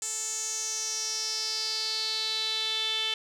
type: tone with band-pass filter sweep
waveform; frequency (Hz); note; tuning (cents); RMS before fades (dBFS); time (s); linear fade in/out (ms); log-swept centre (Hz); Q
sawtooth; 439.4; A4; -2; -31; 0.02-3.14; 2; 7400 to 3300; 6.1
effects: none